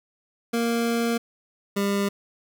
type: tone pair in turn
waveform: 25% pulse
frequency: 233.1 / 200.3 Hz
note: A#3 / G3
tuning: 0 / +38 cents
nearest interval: minor third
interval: 262 cents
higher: first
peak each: -18 dBFS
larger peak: neither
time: 0.53-1.18 / 1.76-2.09 s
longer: first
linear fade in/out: 10 ms
effects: none